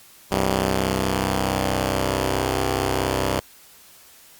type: tone pair together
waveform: 5% pulse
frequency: 64.6 / 96.79 Hz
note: C2 / G2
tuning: -21 / -21 cents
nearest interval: perfect fifth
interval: 700 cents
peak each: -12 dBFS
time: 0.31-3.4 s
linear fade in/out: 5 ms
effects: white hiss -49 dBFS RMS until 4.39 s + Opus 48 kbps